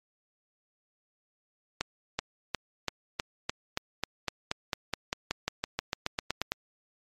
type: accelerating click train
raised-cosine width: 0.2 ms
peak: -11 dBFS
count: 23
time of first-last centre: 1.81-6.52 s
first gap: 380 ms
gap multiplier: 0.94
effects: MP3 64 kbps